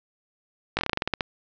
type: slowing click train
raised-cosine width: 0.3 ms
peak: -8 dBFS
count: 12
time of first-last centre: 0.77-1.208 s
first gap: 19 ms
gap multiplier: 1.14
effects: resampled to 16000 Hz + 8-bit